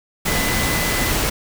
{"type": "tone in noise", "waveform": "sine", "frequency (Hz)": 2009, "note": "B6", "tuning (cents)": 29, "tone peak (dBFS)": -25, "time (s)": [0.27, 1.11], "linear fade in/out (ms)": 10, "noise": "pink", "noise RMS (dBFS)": -20, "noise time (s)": [0.25, 1.3], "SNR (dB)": -8, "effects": []}